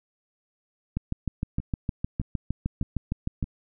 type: two click trains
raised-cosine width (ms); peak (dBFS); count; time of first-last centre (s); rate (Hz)
5; -14 / -23; 17 / 4; 0.97-3.428 / 1.6-3.44; 6.51 / 1.63
effects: none